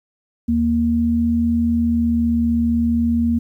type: tone pair together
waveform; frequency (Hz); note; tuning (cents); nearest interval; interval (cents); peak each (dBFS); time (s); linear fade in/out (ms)
sine; 77.78 / 233.8; D#2 / A#3; 0 / +5; octave + perfect fifth; 1905; -23 / -15; 0.48-3.39; 10
effects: 9-bit